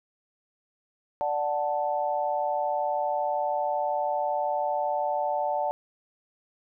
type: chord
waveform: sine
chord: D major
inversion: none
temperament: equal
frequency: 587.3 / 740 / 880 Hz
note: D5 / F#5 / A5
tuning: 0 / 0 / 0 cents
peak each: -29 dBFS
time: 1.21-5.71 s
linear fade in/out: 0 ms
effects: none